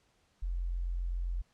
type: tone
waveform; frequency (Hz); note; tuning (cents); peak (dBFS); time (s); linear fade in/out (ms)
sine; 43.78; F1; +5; -31; 0.42-1.42; 10
effects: pink hiss -71 dBFS RMS until 1.53 s + low-pass 8000 Hz 12 dB/octave